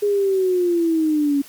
sine linear sweep, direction down, 415.3 to 277.2 Hz, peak -15 dBFS, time 0.02-1.42 s, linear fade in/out 10 ms, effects white hiss -44 dBFS RMS until 1.48 s + MP3 96 kbps

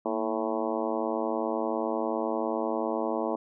harmonic tone with a mistuned harmonic, 110 Hz, A2, in tune, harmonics 2 / 3 / 4 / 5 / 6 / 7 / 8 / 9 / 10, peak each -35 / -33 / -34 / -34 / -34 / -38 / -38 / -38 / -42 dBFS, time 0.05-3.36 s, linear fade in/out 5 ms, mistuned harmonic 2, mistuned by +98 cents, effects none

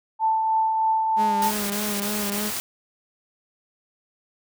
sine tone with tremolo, 884 Hz, A5, 8 cents sharp, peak -17 dBFS, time 0.19-1.52 s, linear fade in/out 50 ms, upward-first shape triangle, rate 3.2 Hz, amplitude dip 35%
sawtooth tone with vibrato, 206.2 Hz, G#3, 12 cents flat, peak -23 dBFS, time 1.16-2.52 s, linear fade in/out 50 ms, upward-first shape sine, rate 3.3 Hz, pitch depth 38 cents each way
white noise bursts, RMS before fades -29 dBFS, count 4, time 1.42-2.6 s, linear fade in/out 0 ms, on 280 ms, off 20 ms
effects none

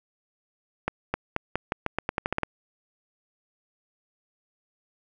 accelerating click train, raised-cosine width 0.5 ms, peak -10 dBFS, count 13, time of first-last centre 0.88-2.433 s, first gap 260 ms, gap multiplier 0.86, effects none

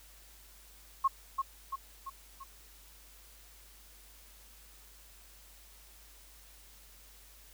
sine tone with echo, 1082 Hz, C#6, 42 cents flat, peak -23 dBFS, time 1.04-1.08 s, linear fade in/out 10 ms, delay 340 ms, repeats 4, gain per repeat -5 dB, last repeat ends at 2.44 s, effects added 50 Hz sine -58 dBFS peak until 7.53 s + white hiss -58 dBFS RMS until 7.53 s

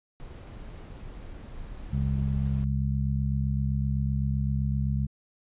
brown noise, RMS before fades -41 dBFS, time 0.2-2.64 s, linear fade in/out 0 ms
harmonic tone, 67.8 Hz, C#2, 38 cents flat, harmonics 1 / 2 / 3, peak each -28 / -27 / -32 dBFS, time 1.92-5.07 s, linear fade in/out 20 ms
effects resampled to 8000 Hz

